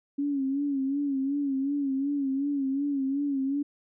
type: tone with vibrato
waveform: sine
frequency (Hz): 277.2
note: C#4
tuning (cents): 0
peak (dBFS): -25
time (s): 0.18-3.63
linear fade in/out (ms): 10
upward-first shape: sine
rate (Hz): 2.7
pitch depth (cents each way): 70
effects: none